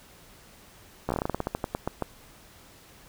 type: slowing click train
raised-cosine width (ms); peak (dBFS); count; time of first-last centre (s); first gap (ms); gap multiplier
1; -13; 17; 1.09-2.023; 14; 1.17
effects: pink hiss -53 dBFS RMS until 3.08 s